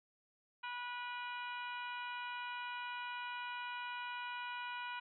harmonic tone with a mistuned harmonic, 488 Hz, B4, 21 cents flat, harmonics 2 / 3 / 4 / 5 / 6 / 7 / 8, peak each -44 / -46 / -55 / -49 / -51 / -63 / -61 dBFS, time 0.63-5 s, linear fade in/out 10 ms, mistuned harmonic 7, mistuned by -44 cents, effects none

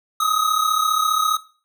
square tone pair together, 1243 / 1277.9 Hz, D#6 / D#6, -2 / +46 cents, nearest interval unison, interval 48 cents, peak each -22 / -20 dBFS, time 0.2-1.37 s, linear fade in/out 5 ms, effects noise-tail reverb RT60 0.4 s tail -18 dB re dry

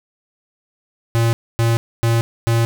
square tone bursts, 115.6 Hz, A#2, 14 cents flat, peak -14 dBFS, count 4, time 1.15-2.65 s, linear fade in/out 0 ms, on 180 ms, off 260 ms, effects none

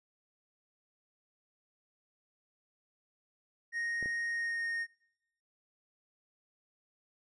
triangle tone with pitch glide, 1864.7 to 1849.7 Hz, A#6 to A#6, 0 to -14 cents, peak -31 dBFS, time 3.72-4.87 s, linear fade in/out 50 ms, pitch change -14 cents, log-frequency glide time 4.29-4.66 s
clicks, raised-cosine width 2 ms, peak -31 dBFS, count 2, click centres 4.027 / 4.059 s
effects noise-tail reverb RT60 0.7 s tail -21 dB re dry + resampled to 24000 Hz

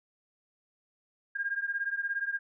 sine beating tone pair, 1610 / 1627 Hz, G6 / G#6, +46 / -36 cents, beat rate 17 Hz, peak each -32 / -34 dBFS, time 1.35-2.39 s, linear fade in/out 10 ms, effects none

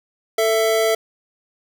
square tone pair together, 443.3 / 664.2 Hz, A4 / E5, +13 / +13 cents, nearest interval perfect fifth, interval 700 cents, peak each -19 dBFS, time 0.38-0.95 s, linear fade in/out 5 ms, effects none

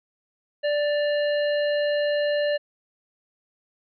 harmonic tone with a mistuned harmonic, 587.3 Hz, D5, in tune, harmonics 1 / 3 / 5 / 7, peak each -21 / -31 / -35 / -38 dBFS, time 0.63-2.58 s, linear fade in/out 20 ms, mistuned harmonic 5, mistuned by -60 cents, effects none

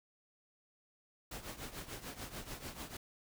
pink noise with tremolo, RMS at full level -43 dBFS, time 1.31-2.97 s, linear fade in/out 5 ms, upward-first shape triangle, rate 6.8 Hz, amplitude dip 80%, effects none

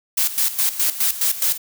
blue noise with tremolo, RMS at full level -18 dBFS, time 0.17-1.58 s, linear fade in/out 10 ms, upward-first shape square, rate 4.8 Hz, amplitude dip 75%, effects none

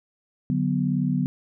sine chord, B minor, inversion first, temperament equal, 146.83 / 185 / 246.9 Hz, D3 / F#3 / B3, 0 / 0 / 0 cents, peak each -25 dBFS, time 0.5-1.26 s, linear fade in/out 0 ms, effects none

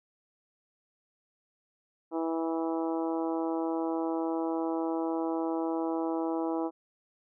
harmonic tone, 163.5 Hz, E3, 14 cents flat, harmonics 2 / 3 / 4 / 5 / 6 / 7 / 8, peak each -30 / -36 / -38 / -38 / -41 / -47 / -48 dBFS, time 2.11-6.71 s, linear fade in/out 50 ms, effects none

